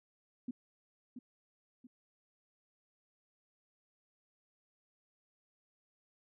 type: tone with echo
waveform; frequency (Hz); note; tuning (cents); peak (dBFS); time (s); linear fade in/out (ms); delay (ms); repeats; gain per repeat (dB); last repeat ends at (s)
sine; 247.9; B3; +7; -36; 0.48-0.51; 5; 680; 2; -8; 1.87
effects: none